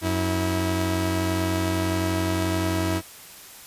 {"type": "tone pair together", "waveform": "sawtooth", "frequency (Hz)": [91.36, 323.8], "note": ["F#2", "E4"], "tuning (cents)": [-21, -31], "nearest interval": "octave + minor seventh", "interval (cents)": 2190, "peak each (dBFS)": -21, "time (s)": [0.01, 3.02], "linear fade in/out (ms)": 50, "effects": ["white hiss -44 dBFS RMS until 3.66 s", "resampled to 32000 Hz"]}